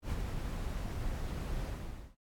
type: noise with ADSR envelope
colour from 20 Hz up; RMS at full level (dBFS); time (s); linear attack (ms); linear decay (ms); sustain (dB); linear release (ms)
brown; -32; 0.02-2.16; 99; 29; -5; 520
effects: noise-tail reverb RT60 0.1 s tail -23 dB re dry + AAC 64 kbps